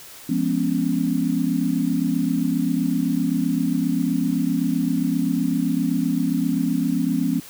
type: chord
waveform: sine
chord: C# dominant seventh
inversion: first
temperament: just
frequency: 173.24 / 207.9 / 249.5 / 277.2 Hz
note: E#3 / G#3 / B3 / C#4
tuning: -14 / +2 / +18 / 0 cents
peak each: -25 / -27 / -23 / -23 dBFS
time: 0.29-7.4 s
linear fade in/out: 5 ms
effects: white hiss -42 dBFS RMS until 7.49 s